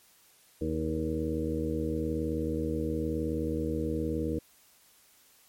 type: harmonic tone with a mistuned harmonic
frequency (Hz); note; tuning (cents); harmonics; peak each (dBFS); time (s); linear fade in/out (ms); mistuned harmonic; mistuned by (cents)
79; D#2; +27; 1 / 2 / 3 / 4 / 5 / 6 / 7; -35 / -37 / -36 / -33 / -43 / -34 / -46; 0.61-4.39; 5; 5; +51
effects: white hiss -61 dBFS RMS until 5.48 s + MP3 64 kbps